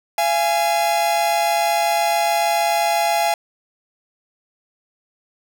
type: tone pair together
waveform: 45% pulse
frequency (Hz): 684.3 / 830.6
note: F5 / G#5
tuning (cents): -35 / 0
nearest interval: minor third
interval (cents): 335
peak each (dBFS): -19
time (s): 0.18-3.34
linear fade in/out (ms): 2
effects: none